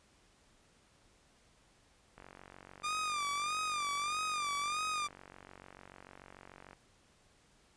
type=click train; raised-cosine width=0.5 ms; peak=-36 dBFS; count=214; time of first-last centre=2.18-6.731 s; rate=46.8 Hz
type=tone with vibrato; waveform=sawtooth; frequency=1200 Hz; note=D6; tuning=37 cents sharp; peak=-30 dBFS; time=2.83-5.08 s; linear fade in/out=20 ms; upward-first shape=sine; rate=1.6 Hz; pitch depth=83 cents each way
effects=pink hiss -67 dBFS RMS until 7.76 s + resampled to 22050 Hz